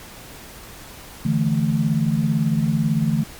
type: chord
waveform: sine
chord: D suspended second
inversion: none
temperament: equal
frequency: 146.83 / 164.81 / 220 Hz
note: D3 / E3 / A3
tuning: 0 / 0 / 0 cents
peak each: -21 dBFS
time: 1.25-3.24 s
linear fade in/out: 5 ms
effects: pink hiss -40 dBFS RMS until 3.39 s + MP3 96 kbps